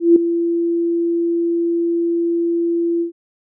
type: tone with ADSR envelope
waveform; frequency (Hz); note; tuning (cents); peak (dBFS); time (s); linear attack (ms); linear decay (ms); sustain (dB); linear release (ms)
sine; 339.2; E4; +50; -4; 0-3.12; 160; 4; -11; 110
effects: none